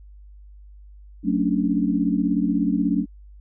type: chord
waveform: sine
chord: D major seventh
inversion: first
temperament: equal with one note detuned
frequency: 185 / 223.6 / 277.2 / 293.7 Hz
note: F#3 / A3 / C#4 / D4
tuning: 0 / +28 / 0 / 0 cents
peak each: -24 dBFS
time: 1.23-3.06 s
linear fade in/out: 50 ms
effects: added 50 Hz sine -42 dBFS peak until 3.4 s